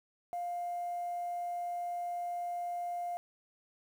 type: tone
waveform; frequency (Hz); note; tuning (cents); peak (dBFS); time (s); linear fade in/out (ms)
sine; 702; F5; +9; -33; 0.33-3.17; 0
effects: tanh soft clip ceiling -31 dBFS + 10-bit